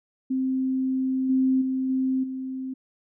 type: tone with level steps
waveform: sine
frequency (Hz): 261.6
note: C4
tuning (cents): 0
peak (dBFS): -22 / -18 / -23 / -21 / -29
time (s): 0.3-2.74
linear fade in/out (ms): 10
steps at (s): 1.29 / 1.61 / 1.89 / 2.23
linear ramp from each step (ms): 10
effects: none